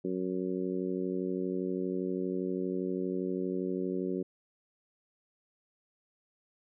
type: harmonic tone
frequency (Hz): 92.5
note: F#2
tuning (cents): 0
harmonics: 2 / 3 / 4 / 5 / 6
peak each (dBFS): -36 / -36 / -34 / -40 / -46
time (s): 0.04-4.23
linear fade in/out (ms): 10
effects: none